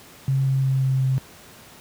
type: tone with pitch steps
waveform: sine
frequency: 134.8 / 134.02 / 133.25 / 132.48 / 131.72 Hz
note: C#3 / C3 / C3 / C3 / C3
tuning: -48 / +42 / +32 / +22 / +12 cents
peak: -17 dBFS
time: 0.28-1.18 s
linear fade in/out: 0 ms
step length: 180 ms
effects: pink hiss -46 dBFS RMS until 1.8 s + high-pass 80 Hz 12 dB/octave